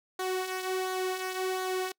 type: tone with flanger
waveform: sawtooth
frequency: 372.8 Hz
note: F#4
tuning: 13 cents sharp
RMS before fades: -32 dBFS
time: 0.19-1.92 s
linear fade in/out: 5 ms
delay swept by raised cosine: 0.37 to 2.97 ms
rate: 1.4 Hz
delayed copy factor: -0.5
effects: noise-tail reverb RT60 0.1 s tail -26 dB re dry